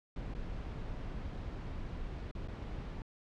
brown noise with dropouts, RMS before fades -41 dBFS, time 0.16-3.02 s, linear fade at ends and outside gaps 2 ms, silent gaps 0.339-0.349 / 2.313-2.35 / 2.476-2.483 s, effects low-pass 4000 Hz 12 dB/octave

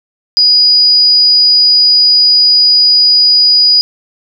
sine tone, 4920 Hz, D#8, 20 cents flat, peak -4 dBFS, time 0.37-3.81 s, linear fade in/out 0 ms, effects 7-bit

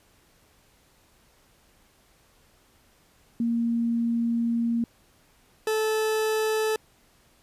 sine / 40% pulse tone pair in turn, 233.1 / 435.5 Hz, A#3 / A4, 0 / -18 cents, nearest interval major seventh, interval 1082 cents, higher second, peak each -22 dBFS, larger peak neither, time 3.4-4.84 / 5.67-6.76 s, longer first, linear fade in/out 2 ms, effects pink hiss -61 dBFS RMS until 7.42 s + resampled to 32000 Hz

